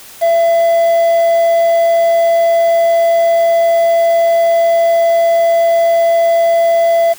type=tone with quantisation; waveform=triangle; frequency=672 Hz; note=E5; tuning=33 cents sharp; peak=-6 dBFS; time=0.21-7.14 s; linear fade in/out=20 ms; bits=5; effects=white hiss -36 dBFS RMS until 7.18 s